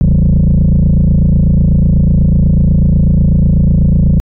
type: tone with frequency modulation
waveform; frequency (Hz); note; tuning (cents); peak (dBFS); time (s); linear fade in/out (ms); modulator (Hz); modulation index
sine; 110; A2; 0; -3; 0.01-4.2; 0; 28.1; 2.9
effects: tanh soft clip ceiling -4 dBFS